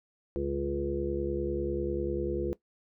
harmonic tone with a mistuned harmonic, 70.1 Hz, C#2, 20 cents sharp, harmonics 1 / 2 / 3 / 5 / 6 / 7, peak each -37 / -41 / -39 / -31 / -38 / -36 dBFS, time 0.36-2.53 s, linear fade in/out 0 ms, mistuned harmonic 2, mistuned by +15 cents, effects noise-tail reverb RT60 0.1 s tail -17 dB re dry

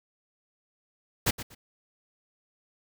pink noise with echo, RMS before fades -24 dBFS, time 1.26-1.31 s, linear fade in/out 10 ms, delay 120 ms, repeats 2, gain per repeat -13 dB, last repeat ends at 1.55 s, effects none

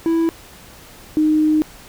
triangle / sine tone pair in turn, 329.6 / 308.2 Hz, E4 / D#4, 0 / -16 cents, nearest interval minor second, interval 116 cents, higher first, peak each -12 dBFS, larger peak neither, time 0.06-0.29 / 1.17-1.62 s, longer second, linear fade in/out 0 ms, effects pink hiss -42 dBFS RMS until 1.88 s

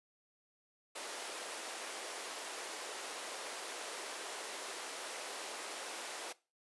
pink high-pass noise, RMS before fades -44 dBFS, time 0.95-6.33 s, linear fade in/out 10 ms, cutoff 390 Hz, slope 24 dB/octave, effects noise-tail reverb RT60 0.3 s tail -20 dB re dry + resampled to 24000 Hz

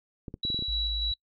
clicks, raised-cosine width 3 ms, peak -24 dBFS, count 7, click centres 0.282 / 0.341 / 0.451 / 0.502 / 0.545 / 0.591 / 0.624 s
sine tone with tremolo, 3913 Hz, B7, 17 cents flat, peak -27 dBFS, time 0.43-1.14 s, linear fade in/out 5 ms, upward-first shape square, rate 3.4 Hz, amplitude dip 25%
sine tone, 53.3 Hz, G#1, 46 cents sharp, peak -30 dBFS, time 0.68-1.12 s, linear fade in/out 5 ms
effects noise-tail reverb RT60 0.1 s tail -23 dB re dry + MP3 48 kbps

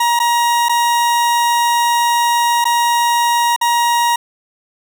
40% pulse tone with dropouts, 947 Hz, A#5, 27 cents sharp, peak -11 dBFS, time 0-4.16 s, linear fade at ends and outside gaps 5 ms, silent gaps 0.192-0.199 / 0.686-0.693 / 2.643-2.652 / 3.563-3.612 s, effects none

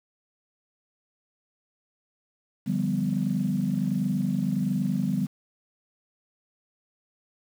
sine chord, G dominant seventh, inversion second, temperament equal, 146.83 / 174.61 / 196 / 246.9 Hz, D3 / F3 / G3 / B3, 0 / 0 / 0 / 0 cents, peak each -30 / -30 / -26 / -29 dBFS, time 2.66-5.27 s, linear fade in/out 20 ms, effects tanh soft clip ceiling -14 dBFS + 8-bit

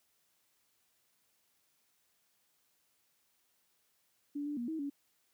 sine tone with pitch steps, 288.5 / 293.3 / 238.6 / 319.2 / 283 Hz, D4 / D4 / A#3 / D#4 / C#4, -31 / -2 / +41 / +44 / +36 cents, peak -35 dBFS, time 4.35-4.9 s, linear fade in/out 10 ms, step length 110 ms, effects white hiss -75 dBFS RMS until 5.33 s + high-pass 60 Hz 12 dB/octave

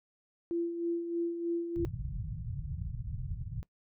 sine tone with tremolo, 340.1 Hz, F4, 46 cents flat, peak -28 dBFS, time 0.51-1.85 s, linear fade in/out 0 ms, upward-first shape sine, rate 3.2 Hz, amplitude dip 55%
white low-pass noise, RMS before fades -38 dBFS, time 1.76-3.63 s, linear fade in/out 0 ms, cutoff 150 Hz, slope 48 dB/octave
effects noise-tail reverb RT60 0.1 s tail -21 dB re dry

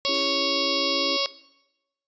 harmonic tone, 554.4 Hz, C#5, in tune, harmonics 1 / 2 / 4 / 5 / 6 / 7 / 8 / 9 / 10, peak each -29 / -31 / -34 / -32 / -30 / -31 / -29 / -30 / -34 dBFS, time 0.05-1.26 s, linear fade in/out 0 ms
sine chord, C# diminished, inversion none, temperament just, 277.2 / 332.6 / 399.1 Hz, C#4 / E4 / G4, 0 / +16 / +31 cents, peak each -33 / -34 / -36 dBFS, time 0.08-1.17 s, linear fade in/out 10 ms
white noise with exponential decay, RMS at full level -40 dBFS, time 0.14-1.16 s, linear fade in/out 1 ms, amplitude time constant 220 ms
effects noise-tail reverb RT60 0.9 s tail -18 dB re dry + resampled to 16000 Hz

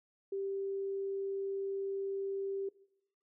sine tone, 392 Hz, G4, in tune, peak -34 dBFS, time 0.32-2.69 s, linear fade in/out 5 ms, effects noise-tail reverb RT60 0.8 s tail -20 dB re dry

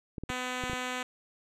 clicks, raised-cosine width 3 ms, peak -24 dBFS, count 6, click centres 0.182 / 0.236 / 0.301 / 0.638 / 0.698 / 0.733 s
5% pulse tone, 251.8 Hz, B3, 34 cents sharp, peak -21 dBFS, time 0.29-1.03 s, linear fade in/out 5 ms
effects low-pass 8000 Hz 12 dB/octave

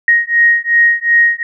sine beating tone pair, 1873 / 1875.7 Hz, A#6 / A#6, +8 / +10 cents, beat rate 2.7 Hz, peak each -11 dBFS, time 0.08-1.43 s, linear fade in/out 2 ms, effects none

